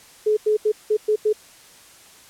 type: tone bursts at uneven times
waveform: sine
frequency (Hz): 426.7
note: G#4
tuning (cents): +47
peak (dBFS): -15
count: 6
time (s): 0.26-0.37 / 0.46-0.57 / 0.65-0.72 / 0.9-0.97 / 1.08-1.16 / 1.25-1.33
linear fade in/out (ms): 10
effects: white hiss -48 dBFS RMS until 2.29 s + low-pass 11000 Hz 12 dB/octave